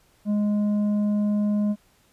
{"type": "tone with tanh clipping", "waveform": "sine", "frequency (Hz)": 207.7, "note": "G#3", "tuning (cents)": 0, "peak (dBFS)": -21, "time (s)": [0.25, 1.76], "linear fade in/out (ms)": 50, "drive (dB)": 6, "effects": ["pink hiss -61 dBFS RMS until 2.12 s", "resampled to 32000 Hz"]}